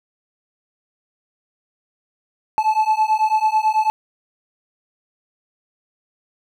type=beating tone pair; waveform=triangle; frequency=863 / 872.1 Hz; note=A5 / A5; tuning=-34 / -16 cents; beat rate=9.1 Hz; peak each=-16 dBFS; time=2.58-3.9 s; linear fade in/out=0 ms; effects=none